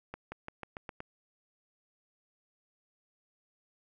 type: accelerating click train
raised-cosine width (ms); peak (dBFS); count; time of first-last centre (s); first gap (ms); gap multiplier
0.5; -25; 7; 0.14-1.004; 180; 0.91
effects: none